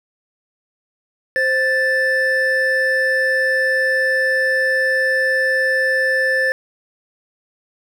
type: tone pair together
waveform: triangle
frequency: 523.3 / 1760.2 Hz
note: C5 / A6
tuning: 0 / 0 cents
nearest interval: octave + major sixth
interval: 2100 cents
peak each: -18 / -14 dBFS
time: 1.36-6.52 s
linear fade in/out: 0 ms
effects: none